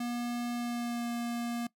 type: tone with pitch glide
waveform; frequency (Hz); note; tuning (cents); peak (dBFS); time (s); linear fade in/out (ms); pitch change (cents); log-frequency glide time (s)
square; 240 to 236.8; B3 to A#3; -49 to +27; -33; 0-1.67; 5; -24; 0.54-1.08
effects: noise-tail reverb RT60 0.1 s tail -20 dB re dry